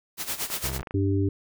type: noise with tremolo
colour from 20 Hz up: white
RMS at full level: -28 dBFS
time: 0.17-0.79 s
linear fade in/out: 50 ms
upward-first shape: sine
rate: 8.7 Hz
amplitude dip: 80%
type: clicks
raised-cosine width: 0.5 ms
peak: -22 dBFS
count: 8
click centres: 0.502 / 0.662 / 0.695 / 0.764 / 0.797 / 0.83 / 0.872 / 0.909 s
type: tone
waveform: 25% pulse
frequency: 66.2 Hz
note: C2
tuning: 21 cents sharp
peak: -27 dBFS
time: 0.64-0.82 s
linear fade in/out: 0 ms
type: harmonic tone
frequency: 98 Hz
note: G2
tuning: in tune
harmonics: 1 / 3 / 4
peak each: -23 / -26 / -29 dBFS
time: 0.94-1.29 s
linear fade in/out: 5 ms
effects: none